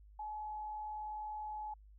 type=tone with frequency modulation; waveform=sine; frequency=851 Hz; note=G#5; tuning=42 cents sharp; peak=-40 dBFS; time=0.19-1.74 s; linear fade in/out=5 ms; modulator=41.2 Hz; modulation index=0.21; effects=added 51 Hz sine -56 dBFS peak until 1.98 s